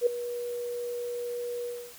sine tone with ADSR envelope, 482.4 Hz, B4, 41 cents flat, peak -17 dBFS, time 0.01-1.94 s, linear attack 55 ms, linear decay 6 ms, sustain -14 dB, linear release 290 ms, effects white hiss -49 dBFS RMS until 1.98 s

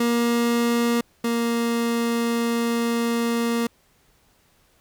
30% pulse tone pair in turn, 236 / 233.6 Hz, A#3 / A#3, +22 / +4 cents, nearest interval unison, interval 18 cents, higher first, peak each -16 / -18 dBFS, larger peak first, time 0-1.01 / 1.24-3.67 s, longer second, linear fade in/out 5 ms, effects pink hiss -61 dBFS RMS until 4.8 s

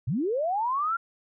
sine linear sweep, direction up, 98 to 1400 Hz, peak -24 dBFS, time 0.07-0.97 s, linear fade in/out 10 ms, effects none

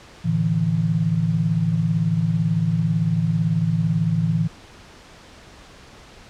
sine chord, A suspended fourth, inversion none, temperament equal with one note detuned, 111.6 / 146.83 / 164.81 Hz, A2 / D3 / E3, +25 / 0 / 0 cents, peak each -24 / -25 / -19 dBFS, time 0.24-4.48 s, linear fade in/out 20 ms, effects pink hiss -45 dBFS RMS until 6.29 s + low-pass 6000 Hz 12 dB/octave

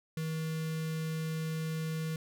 square tone with notch filter, 159.4 Hz, D#3, 42 cents sharp, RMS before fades -35 dBFS, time 0.17-2.16 s, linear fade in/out 2 ms, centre 810 Hz, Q 1.3, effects none

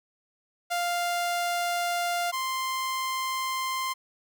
sawtooth tone pair in turn, 698.5 / 1046.6 Hz, F5 / C6, 0 / 0 cents, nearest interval perfect fifth, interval 700 cents, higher second, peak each -22 / -24 dBFS, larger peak first, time 0.7-2.32 / 2.32-3.94 s, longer neither, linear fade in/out 20 ms, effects none

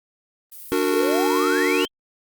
violet noise, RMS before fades -39 dBFS, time 0.52-1.44 s, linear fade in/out 0 ms
square chord, D augmented, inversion none, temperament just, 293.7 / 367.1 / 458.9 Hz, D4 / F#4 / A#4, 0 / -14 / -27 cents, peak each -24 / -23 / -24 dBFS, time 0.72-1.85 s, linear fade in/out 0 ms
sine exponential sweep, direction up, 379.3 to 3253 Hz, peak -24 dBFS, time 0.9-1.88 s, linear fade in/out 50 ms
effects Opus 32 kbps

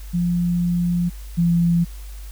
sine tone pair in turn, 174.61 / 170.92 Hz, F3 / F3, 0 / -37 cents, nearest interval unison, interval 37 cents, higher first, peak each -17 / -14 dBFS, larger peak second, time 0.13-1.1 / 1.37-1.85 s, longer first, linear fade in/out 20 ms, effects added 50 Hz sine -32 dBFS peak until 2.31 s + white hiss -47 dBFS RMS until 2.31 s

